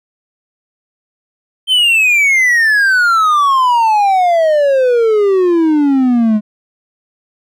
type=exponential sweep; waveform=triangle; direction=down; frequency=3136 to 207.7 Hz; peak=-6 dBFS; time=1.67-6.41 s; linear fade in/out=50 ms; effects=none